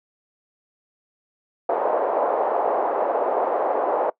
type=band-pass noise; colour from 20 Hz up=white; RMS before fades=-22 dBFS; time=1.69-4.1 s; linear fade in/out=5 ms; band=450 to 800 Hz; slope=24 dB/octave; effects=noise-tail reverb RT60 0.1 s tail -21 dB re dry